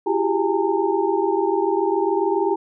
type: tone cluster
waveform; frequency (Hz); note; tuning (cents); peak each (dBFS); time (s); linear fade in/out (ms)
sine; 336.6 / 383.9 / 404.2 / 824 / 911; E4 / G4 / G#4 / G#5 / A#5; +36 / -36 / -47 / -14 / -40; -24 / -22 / -23 / -27 / -25; 0.06-2.56; 10
effects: none